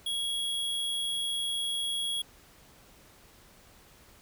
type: tone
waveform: square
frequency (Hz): 3322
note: G#7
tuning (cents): 0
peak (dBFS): -30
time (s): 0.06-2.22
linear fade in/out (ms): 5
effects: pink hiss -57 dBFS RMS until 4.21 s